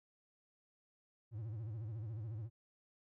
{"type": "tone with vibrato", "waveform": "triangle", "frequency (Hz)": 110, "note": "A2", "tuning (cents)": 0, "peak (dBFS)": -39, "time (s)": [1.31, 2.5], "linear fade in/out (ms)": 50, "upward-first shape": "sine", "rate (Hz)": 14, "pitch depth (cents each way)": 140, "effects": []}